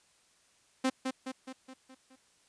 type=tone with echo; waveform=sawtooth; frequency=261.2 Hz; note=C4; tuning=3 cents flat; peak=-22 dBFS; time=0.84-0.9 s; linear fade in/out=10 ms; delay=210 ms; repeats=6; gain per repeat=-5 dB; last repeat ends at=2.16 s; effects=white hiss -67 dBFS RMS until 2.48 s + resampled to 22050 Hz